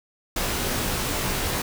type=noise with comb filter; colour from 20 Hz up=pink; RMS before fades=-26 dBFS; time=0.36-1.62 s; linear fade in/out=5 ms; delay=19 ms; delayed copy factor=-0.85; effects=none